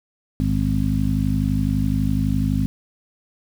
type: harmonic tone with a mistuned harmonic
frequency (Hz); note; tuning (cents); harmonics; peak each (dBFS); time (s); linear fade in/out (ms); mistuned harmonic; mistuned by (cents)
51.91; G#1; 0; 1 / 2 / 3 / 4 / 5; -24 / -24 / -24 / -24 / -24; 0.4-2.66; 0; 1; +150
effects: 7-bit